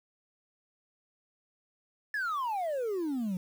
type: exponential sweep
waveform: sine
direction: down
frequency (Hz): 1760 to 175.8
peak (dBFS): -27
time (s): 2.14-3.37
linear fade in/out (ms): 2
effects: tanh soft clip ceiling -29 dBFS + 9-bit